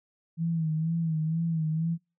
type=tone with vibrato; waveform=sine; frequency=161.6 Hz; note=E3; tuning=34 cents flat; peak=-25 dBFS; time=0.37-1.98 s; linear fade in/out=50 ms; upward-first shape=sine; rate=2.1 Hz; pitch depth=61 cents each way; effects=noise-tail reverb RT60 0.3 s tail -26 dB re dry